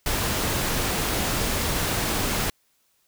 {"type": "noise", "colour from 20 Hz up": "pink", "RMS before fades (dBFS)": -25, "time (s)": [0.06, 2.5], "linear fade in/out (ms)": 2, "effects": ["white hiss -67 dBFS RMS until 3.07 s"]}